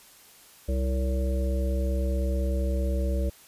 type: harmonic tone with a mistuned harmonic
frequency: 65.41 Hz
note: C2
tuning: in tune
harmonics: 1 / 3 / 5 / 7 / 9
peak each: -24 / -35 / -37 / -38 / -35 dBFS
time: 0.68-3.3 s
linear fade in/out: 10 ms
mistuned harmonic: 9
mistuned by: -63 cents
effects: white hiss -53 dBFS RMS until 3.47 s + resampled to 32000 Hz